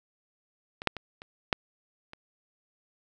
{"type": "clicks", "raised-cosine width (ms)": 0.3, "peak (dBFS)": [-21, -6, -21, -27, -7, -27], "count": 6, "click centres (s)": [0.819, 0.873, 0.967, 1.219, 1.528, 2.134], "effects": []}